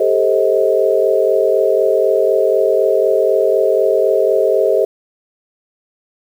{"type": "chord", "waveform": "sine", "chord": "A half-diminished seventh", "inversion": "third", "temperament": "just", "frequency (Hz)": [396, 440, 528, 633.6], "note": ["G4", "A4", "C5", "Eb5"], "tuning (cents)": [18, 0, 16, 31], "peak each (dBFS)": -16, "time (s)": [0, 4.85], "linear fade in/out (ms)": 5, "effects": ["7-bit"]}